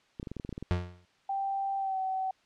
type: clicks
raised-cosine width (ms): 3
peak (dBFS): -25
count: 11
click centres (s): 0.198 / 0.229 / 0.272 / 0.316 / 0.367 / 0.398 / 0.449 / 0.492 / 0.527 / 0.579 / 0.626
type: tone with exponential decay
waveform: 35% pulse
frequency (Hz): 88.9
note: F2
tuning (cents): +31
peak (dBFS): -21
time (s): 0.71-1.05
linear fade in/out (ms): 0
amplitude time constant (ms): 72
type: tone with pitch glide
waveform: sine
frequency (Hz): 784 to 759.5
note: G5 to F#5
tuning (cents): 0 to +45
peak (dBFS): -29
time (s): 1.29-2.31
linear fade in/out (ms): 5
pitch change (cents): -55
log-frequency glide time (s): 1.78-1.98
effects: white hiss -66 dBFS RMS until 2.45 s + low-pass 4000 Hz 12 dB/octave